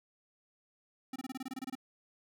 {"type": "tone bursts", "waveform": "square", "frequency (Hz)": 261.6, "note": "C4", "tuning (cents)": 0, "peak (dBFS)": -38, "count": 12, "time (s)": [1.13, 1.753], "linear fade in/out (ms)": 5, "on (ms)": 29, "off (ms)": 25, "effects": []}